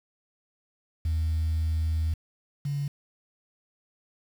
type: tone pair in turn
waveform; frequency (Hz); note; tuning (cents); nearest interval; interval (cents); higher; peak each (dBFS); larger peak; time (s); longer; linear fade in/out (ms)
sine; 79.9 / 142.37; D#2 / C#3; +47 / +47; minor seventh; 1000; second; -22 / -26; first; 1.05-2.14 / 2.65-2.88; first; 5
effects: tanh soft clip ceiling -21 dBFS + 8-bit